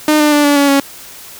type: tone with pitch steps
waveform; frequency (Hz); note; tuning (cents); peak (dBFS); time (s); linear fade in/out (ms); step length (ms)
sawtooth; 304.6 / 299 / 293.5 / 288.2 / 282.9 / 277.7; D#4 / D4 / D4 / D4 / C#4 / C#4; -37 / +31 / -1 / -33 / +35 / +3; -4; 0.08-0.8; 2; 120
effects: white hiss -34 dBFS RMS until 1.39 s